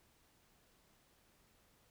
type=silence; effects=pink hiss -71 dBFS RMS until 1.9 s